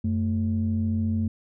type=tone pair together; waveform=sine; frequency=92.2 / 221.6 Hz; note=F#2 / A3; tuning=-6 / +13 cents; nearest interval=octave + minor third; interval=1519 cents; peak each=-24 dBFS; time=0.04-1.28 s; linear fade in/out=5 ms; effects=tanh soft clip ceiling -16 dBFS